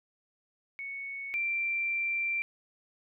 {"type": "tone pair in turn", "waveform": "sine", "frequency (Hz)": [2217, 2356], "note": ["C#7", "D7"], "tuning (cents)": [0, 5], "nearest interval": "minor second", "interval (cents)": 105, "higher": "second", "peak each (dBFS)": [-36, -28], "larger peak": "second", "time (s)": [[0.79, 1.34], [1.34, 2.42]], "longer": "second", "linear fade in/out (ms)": 0, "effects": []}